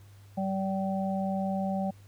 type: harmonic tone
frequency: 192.5 Hz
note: G3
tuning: 31 cents flat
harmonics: 1 / 3 / 4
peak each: -29 / -35 / -34 dBFS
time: 0.37-1.91 s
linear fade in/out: 10 ms
effects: added 100 Hz sine -50 dBFS peak until 2.07 s + pink hiss -62 dBFS RMS until 2.07 s